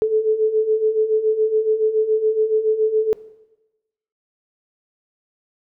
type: beating tone pair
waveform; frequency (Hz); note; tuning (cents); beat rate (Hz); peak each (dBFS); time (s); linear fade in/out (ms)
sine; 430.5 / 437.6; A4 / A4; -38 / -9; 7.1; -22 / -16; 0.02-3.13; 0
effects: noise-tail reverb RT60 1.0 s tail -19 dB re dry